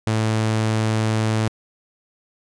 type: tone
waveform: sawtooth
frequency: 110 Hz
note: A2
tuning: in tune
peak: -14 dBFS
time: 0.07-1.48 s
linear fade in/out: 0 ms
effects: resampled to 22050 Hz